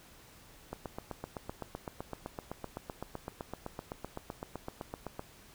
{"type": "click train", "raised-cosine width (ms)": 1, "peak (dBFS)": -24, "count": 36, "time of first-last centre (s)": [0.73, 5.194], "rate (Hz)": 7.84, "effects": ["pink hiss -57 dBFS RMS until 5.54 s"]}